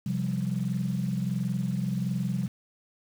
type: chord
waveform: sine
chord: C suspended fourth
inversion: none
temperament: equal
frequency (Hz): 130.81 / 174.61 / 196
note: C3 / F3 / G3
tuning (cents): 0 / 0 / 0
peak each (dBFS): -30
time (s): 0.06-2.48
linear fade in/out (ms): 5
effects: tanh soft clip ceiling -18 dBFS + 8-bit